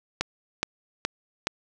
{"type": "click train", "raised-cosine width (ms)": 0.2, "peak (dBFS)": -7, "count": 4, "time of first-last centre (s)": [0.21, 1.471], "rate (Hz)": 2.38, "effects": []}